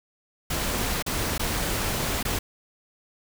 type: noise with dropouts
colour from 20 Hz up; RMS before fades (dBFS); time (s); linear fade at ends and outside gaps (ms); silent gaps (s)
pink; -27; 0.5-2.39; 5; 1.025-1.063 / 1.38-1.394 / 2.229-2.25
effects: none